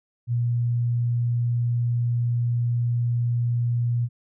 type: tone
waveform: sine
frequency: 119.6 Hz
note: A#2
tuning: 45 cents sharp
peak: -20 dBFS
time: 0.27-4.09 s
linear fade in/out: 50 ms
effects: none